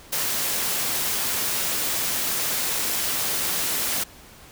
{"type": "high-pass noise", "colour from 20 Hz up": "white", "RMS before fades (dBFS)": -25, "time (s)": [0.12, 4.04], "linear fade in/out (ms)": 10, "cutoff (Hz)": 100, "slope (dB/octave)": 12, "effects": ["pink hiss -47 dBFS RMS until 4.51 s"]}